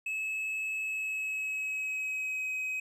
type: tone with pitch glide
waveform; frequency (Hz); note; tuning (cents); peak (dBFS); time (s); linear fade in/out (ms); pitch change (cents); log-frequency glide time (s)
triangle; 2589 to 2531; E7 to D#7; -32 to +29; -30; 0.06-2.8; 5; -39; 0.78-2.51
effects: none